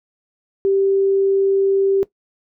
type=tone; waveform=sine; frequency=390.9 Hz; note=G4; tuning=5 cents flat; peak=-13 dBFS; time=0.65-2.03 s; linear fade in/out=0 ms; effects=noise-tail reverb RT60 0.1 s tail -17 dB re dry